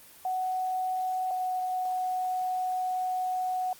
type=tone pair in turn; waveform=sine; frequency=744 / 738.9 Hz; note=F#5 / F#5; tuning=+9 / -3 cents; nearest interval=unison; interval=12 cents; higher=first; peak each=-27 dBFS; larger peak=neither; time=0.25-1.31 / 1.31-3.73 s; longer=second; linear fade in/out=2 ms; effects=white hiss -52 dBFS RMS until 3.79 s + Opus 24 kbps